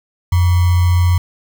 sine tone with sample-and-hold, 88.5 Hz, F2, 23 cents sharp, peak -9 dBFS, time 0.32-1.18 s, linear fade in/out 5 ms, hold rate 1050 Hz, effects none

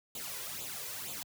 white noise with flanger, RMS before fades -41 dBFS, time 0.15-1.23 s, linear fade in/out 2 ms, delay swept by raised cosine 0.27 to 2.07 ms, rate 2.1 Hz, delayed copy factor +0.7, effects high-pass 80 Hz 12 dB/octave

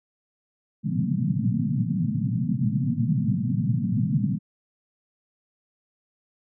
pink band-pass noise, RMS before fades -24 dBFS, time 0.83-4.39 s, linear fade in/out 50 ms, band 110 to 250 Hz, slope 96 dB/octave, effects none

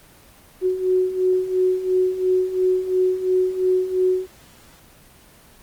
sine beating tone pair, 367.8 / 370.7 Hz, F#4 / F#4, -10 / +3 cents, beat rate 2.9 Hz, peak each -23 / -18 dBFS, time 0.61-4.27 s, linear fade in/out 50 ms, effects pink hiss -49 dBFS RMS until 5.62 s + Opus 24 kbps

